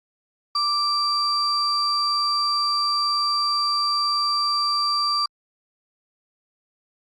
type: tone pair together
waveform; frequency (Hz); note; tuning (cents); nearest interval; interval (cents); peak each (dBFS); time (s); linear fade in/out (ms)
sine; 1174.7 / 4699; D6 / D8; 0 / 0; 2 octaves; 2400; -21; 0.55-5.26; 5
effects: tanh soft clip ceiling -14 dBFS + Opus 48 kbps